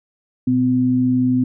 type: tone pair together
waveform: sine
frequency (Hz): 120.8 / 253.9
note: B2 / B3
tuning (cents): -38 / +48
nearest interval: octave + minor second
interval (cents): 1286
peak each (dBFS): -22 / -14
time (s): 0.47-1.44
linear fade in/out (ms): 5
effects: none